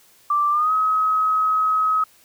sine tone with pitch glide, 1174.7 to 1273.6 Hz, D6 to D#6, 0 to +40 cents, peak -16 dBFS, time 0.3-2.04 s, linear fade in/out 5 ms, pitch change +140 cents, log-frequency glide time 0.51-0.72 s, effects white hiss -54 dBFS RMS until 2.24 s

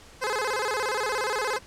15% pulse tone with vibrato, 467.8 Hz, A#4, 6 cents sharp, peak -19 dBFS, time 0.21-1.59 s, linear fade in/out 20 ms, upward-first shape square, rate 17 Hz, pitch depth 170 cents each way, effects pink hiss -50 dBFS RMS until 1.66 s + low-pass 9000 Hz 12 dB/octave

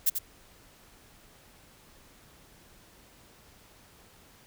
violet noise with echo, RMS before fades -23 dBFS, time 0.06-0.1 s, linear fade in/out 10 ms, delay 89 ms, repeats 1, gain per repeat -7 dB, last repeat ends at 0.189 s, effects pink hiss -57 dBFS RMS until 4.46 s

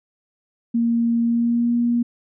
sine tone with pitch glide, 233.1 to 237.9 Hz, A#3 to A#3, 0 to +35 cents, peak -16 dBFS, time 0.74-2.03 s, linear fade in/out 10 ms, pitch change +35 cents, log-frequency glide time 1.22-1.75 s, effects none

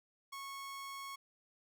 sawtooth tone, 1100 Hz, C#6, 14 cents flat, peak -40 dBFS, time 0.32-1.16 s, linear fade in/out 10 ms, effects none

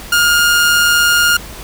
sawtooth tone with amplitude modulation, 1417 Hz, F6, 25 cents sharp, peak -4 dBFS, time 0.12-1.37 s, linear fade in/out 5 ms, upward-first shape sine, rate 156 Hz, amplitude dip 30%, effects added 50 Hz sine -34 dBFS peak until 1.63 s + pink hiss -32 dBFS RMS until 1.63 s

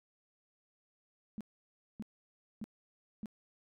sine tone bursts, 214.7 Hz, A3, 42 cents flat, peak -38 dBFS, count 4, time 1.38-3.258 s, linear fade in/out 0 ms, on 27 ms, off 590 ms, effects none

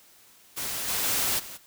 white noise with level steps, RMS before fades -32 / -28 / -26 / -41 dBFS, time 0.56-1.58 s, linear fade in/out 20 ms, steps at 0.87 / 1.03 / 1.38 s, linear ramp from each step 20 ms, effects white hiss -56 dBFS RMS until 1.66 s

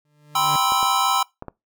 40% pulse tone with exponential growth, 148.5 Hz, D3, 20 cents sharp, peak -25 dBFS, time 0.05-0.56 s, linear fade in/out 2 ms, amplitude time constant 110 ms
square chord, C major seventh, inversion second, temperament just, 784.9 / 981.1 / 1046.5 / 1308.1 Hz, G5 / B5 / C6 / E6, +2 / -12 / 0 / -14 cents, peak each -25 / -25 / -24 / -23 dBFS, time 0.35-1.23 s, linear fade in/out 5 ms
clicks, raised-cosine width 1 ms, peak -18 dBFS, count 4, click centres 0.721 / 0.829 / 1.424 / 1.483 s
effects noise-tail reverb RT60 0.2 s tail -23 dB re dry

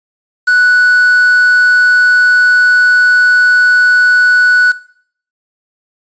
triangle tone with quantisation, 1480 Hz, F#6, in tune, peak -4 dBFS, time 0.47-4.72 s, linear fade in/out 10 ms, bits 4, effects noise-tail reverb RT60 0.6 s tail -19 dB re dry + resampled to 16000 Hz

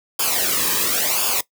white noise with flanger, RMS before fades -20 dBFS, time 0.19-1.41 s, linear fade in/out 5 ms, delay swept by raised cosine 0.5 to 1.44 ms, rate 0.95 Hz, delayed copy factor -0.75, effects noise-tail reverb RT60 0.1 s tail -19 dB re dry

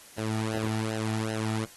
sawtooth tone with flanger, 110 Hz, A2, in tune, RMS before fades -30 dBFS, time 0.17-1.66 s, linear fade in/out 20 ms, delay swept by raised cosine 0.86 to 1.96 ms, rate 2.6 Hz, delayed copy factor -0.7, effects white hiss -51 dBFS RMS until 1.76 s + AAC 32 kbps

